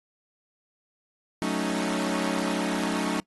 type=chord; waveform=sawtooth; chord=D# half-diminished seventh; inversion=first; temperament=equal; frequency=185 / 220 / 277.2 / 311.1 Hz; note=F#3 / A3 / C#4 / D#4; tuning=0 / 0 / 0 / 0 cents; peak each=-27 dBFS; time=1.42-3.2 s; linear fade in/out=0 ms; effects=noise-tail reverb RT60 0.1 s tail -23 dB re dry + AAC 32 kbps